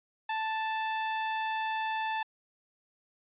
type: tone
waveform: sawtooth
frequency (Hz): 880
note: A5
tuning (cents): 0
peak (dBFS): -26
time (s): 0.29-2.23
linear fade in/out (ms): 5
effects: resampled to 8000 Hz

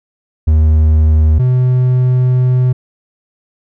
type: tone pair in turn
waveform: triangle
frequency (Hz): 77.78 / 126.66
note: D#2 / B2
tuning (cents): 0 / +44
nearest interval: minor sixth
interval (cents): 844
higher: second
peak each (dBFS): -4 / -6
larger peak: first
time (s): 0.47-1.39 / 1.39-2.73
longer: second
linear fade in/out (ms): 10
effects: none

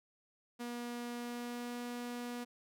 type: tone with pitch glide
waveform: sawtooth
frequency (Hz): 240 to 242.1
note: B3 to B3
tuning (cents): -49 to -34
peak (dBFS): -36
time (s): 0.59-2.45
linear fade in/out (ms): 20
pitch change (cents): +15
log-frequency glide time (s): 1.17-1.8
effects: none

